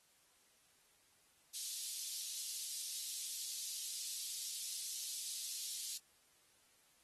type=high-pass noise; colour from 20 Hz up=pink; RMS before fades=-44 dBFS; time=1.54-5.98 s; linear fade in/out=10 ms; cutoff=4000 Hz; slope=24 dB/octave; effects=white hiss -71 dBFS RMS until 7.03 s + AAC 32 kbps